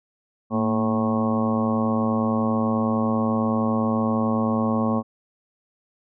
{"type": "harmonic tone with a mistuned harmonic", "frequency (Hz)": 109.3, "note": "A2", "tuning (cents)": -11, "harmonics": [1, 2, 3, 4, 5, 6, 7, 8, 9, 10], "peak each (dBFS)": [-30, -21, -35, -32, -29, -35, -33, -37, -36, -30], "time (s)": [0.5, 5.03], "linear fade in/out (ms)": 50, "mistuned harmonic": 2, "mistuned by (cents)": 59, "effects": []}